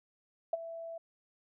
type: tone with ADSR envelope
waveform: sine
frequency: 663 Hz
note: E5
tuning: 10 cents sharp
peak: -25 dBFS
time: 0.53-0.98 s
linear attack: 4 ms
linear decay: 24 ms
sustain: -15 dB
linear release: 6 ms
effects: none